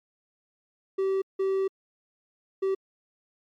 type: tone bursts at uneven times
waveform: triangle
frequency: 385.5 Hz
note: G4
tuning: 29 cents flat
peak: -21 dBFS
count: 3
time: 0.98-1.22 / 1.39-1.68 / 2.62-2.75 s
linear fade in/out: 10 ms
effects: MP3 96 kbps